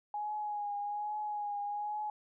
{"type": "tone with vibrato", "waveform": "sine", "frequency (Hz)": 830.6, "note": "G#5", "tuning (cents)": 0, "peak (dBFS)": -34, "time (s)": [0.14, 2.1], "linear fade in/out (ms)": 2, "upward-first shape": "triangle", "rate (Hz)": 1.2, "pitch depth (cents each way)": 35, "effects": []}